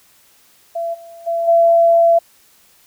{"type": "tone with level steps", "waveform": "sine", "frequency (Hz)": 674, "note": "E5", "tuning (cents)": 38, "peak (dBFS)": [-19, -35, -16, -8], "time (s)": [0.75, 2.19], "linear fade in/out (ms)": 10, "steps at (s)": [0.93, 1.26, 1.47], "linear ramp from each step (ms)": 20, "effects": ["white hiss -52 dBFS RMS until 2.86 s"]}